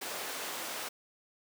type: high-pass noise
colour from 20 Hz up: pink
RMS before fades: -39 dBFS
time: 0.01-0.89 s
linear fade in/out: 10 ms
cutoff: 460 Hz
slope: 12 dB/octave
effects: none